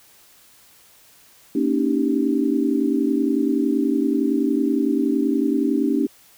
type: chord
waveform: sine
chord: Eb dominant seventh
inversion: second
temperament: equal with one note detuned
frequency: 233.1 / 280.4 / 311.1 / 392 Hz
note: Bb3 / Db4 / Eb4 / G4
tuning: 0 / +20 / 0 / 0 cents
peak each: -24 / -20 / -23 / -26 dBFS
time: 1.55-6.07 s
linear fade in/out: 5 ms
effects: white hiss -52 dBFS RMS until 6.37 s